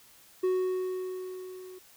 triangle tone with level ramp, 370 Hz, F#4, in tune, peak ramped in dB -21 to -42 dBFS, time 0.43-1.79 s, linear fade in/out 10 ms, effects white hiss -57 dBFS RMS until 1.96 s

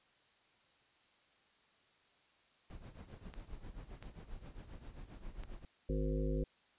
brown noise with tremolo, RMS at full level -46 dBFS, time 2.7-5.65 s, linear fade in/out 0 ms, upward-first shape triangle, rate 7.5 Hz, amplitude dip 85%
clicks, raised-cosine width 0.3 ms, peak -35 dBFS, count 3, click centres 3.339 / 4.026 / 5.436 s
harmonic tone, 52 Hz, G#1, 3 cents sharp, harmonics 1 / 3 / 5 / 7 / 9 / 10, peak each -35 / -40 / -42 / -43 / -45 / -45 dBFS, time 5.89-6.44 s, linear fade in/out 5 ms
effects white hiss -70 dBFS RMS until 6.78 s + resampled to 8000 Hz

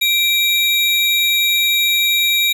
square tone pair together, 2349 / 3782 Hz, D7 / A#7, 0 / +24 cents, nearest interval minor sixth, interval 824 cents, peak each -17 / -16 dBFS, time 0.01-2.53 s, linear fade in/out 10 ms, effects none

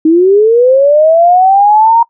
sine linear sweep, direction up, 308.8 to 940 Hz, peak -3 dBFS, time 0.05-2.03 s, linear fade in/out 5 ms, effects noise-tail reverb RT60 0.1 s tail -23 dB re dry

